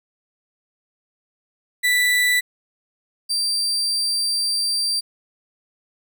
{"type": "tone pair in turn", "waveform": "35% pulse", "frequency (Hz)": [1975.5, 4699], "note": ["B6", "D8"], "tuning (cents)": [0, 0], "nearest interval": "octave + minor third", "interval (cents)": 1500, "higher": "second", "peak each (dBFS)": [-14, -18], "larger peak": "first", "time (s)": [[1.83, 2.41], [3.29, 5.01]], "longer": "second", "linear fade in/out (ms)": 20, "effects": []}